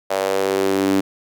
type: tone with high-pass filter sweep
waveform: sawtooth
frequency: 96.8 Hz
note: G2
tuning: 21 cents flat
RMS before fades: -19 dBFS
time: 0.1-1.01 s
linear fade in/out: 10 ms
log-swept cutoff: 600 to 270 Hz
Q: 3.6
effects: none